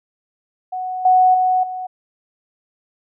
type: tone with level steps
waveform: sine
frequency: 740 Hz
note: F#5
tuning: in tune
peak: -22 / -9 / -13 / -24 dBFS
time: 0.72-1.87 s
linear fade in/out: 10 ms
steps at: 1.05 / 1.34 / 1.63 s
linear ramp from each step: 5 ms
effects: none